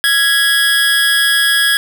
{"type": "tone with amplitude modulation", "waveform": "25% pulse", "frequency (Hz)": 1661.2, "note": "G#6", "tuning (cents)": 0, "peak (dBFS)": -4, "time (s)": [0.04, 1.77], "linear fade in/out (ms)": 0, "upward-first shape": "sine", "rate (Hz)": 293, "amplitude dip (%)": 45, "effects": []}